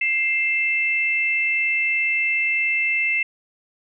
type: tone pair together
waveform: sine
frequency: 2107 / 2650 Hz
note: C7 / E7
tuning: +12 / +9 cents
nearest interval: major third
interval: 397 cents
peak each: -21 dBFS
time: 0.01-3.23 s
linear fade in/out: 5 ms
effects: none